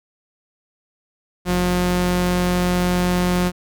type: tone pair together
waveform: sawtooth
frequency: 44.77 / 178.9 Hz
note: F1 / F3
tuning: +44 / +42 cents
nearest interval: 2 octaves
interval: 2398 cents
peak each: -22 / -13 dBFS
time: 1.45-3.52 s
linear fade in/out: 50 ms
effects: none